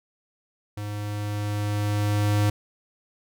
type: tone with level ramp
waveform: square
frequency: 103.83 Hz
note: G#2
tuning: in tune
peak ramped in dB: -31 to -19 dBFS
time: 0.77-2.5 s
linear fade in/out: 5 ms
effects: none